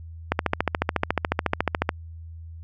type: click train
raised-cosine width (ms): 0.5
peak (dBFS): -5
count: 23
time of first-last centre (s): 0.32-1.891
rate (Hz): 14
effects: added 82 Hz sine -37 dBFS peak until 2.63 s